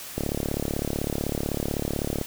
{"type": "click train", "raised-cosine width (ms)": 2, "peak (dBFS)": -13, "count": 74, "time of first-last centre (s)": [0.18, 2.213], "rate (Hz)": 35.9, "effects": ["white hiss -39 dBFS RMS until 2.26 s"]}